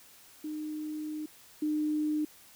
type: tone pair in turn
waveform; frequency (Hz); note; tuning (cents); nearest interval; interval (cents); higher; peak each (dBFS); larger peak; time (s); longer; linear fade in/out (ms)
sine; 305.9 / 303.6; D#4 / D#4; -29 / -42; unison; 13; first; -34 / -27; second; 0.44-1.26 / 1.62-2.25; first; 5
effects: white hiss -56 dBFS RMS until 2.55 s